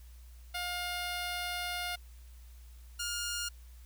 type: tone pair in turn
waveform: 10% pulse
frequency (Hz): 710 / 1414.3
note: F5 / F6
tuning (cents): +28 / +21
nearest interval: octave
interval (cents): 1193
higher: second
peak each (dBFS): -26 / -26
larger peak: neither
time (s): 0.54-1.96 / 2.99-3.49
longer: first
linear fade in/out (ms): 10
effects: added 60 Hz sine -49 dBFS peak until 3.85 s + white hiss -64 dBFS RMS until 3.85 s